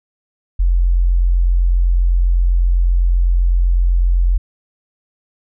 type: tone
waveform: sine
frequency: 43.92 Hz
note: F1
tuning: 11 cents sharp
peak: -10 dBFS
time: 0.59-4.38 s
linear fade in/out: 10 ms
effects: none